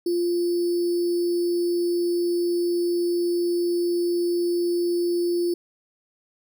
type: tone with sample-and-hold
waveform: sine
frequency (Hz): 347.9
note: F4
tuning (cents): -7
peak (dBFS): -20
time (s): 0.06-5.54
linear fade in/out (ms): 5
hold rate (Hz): 4900
effects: none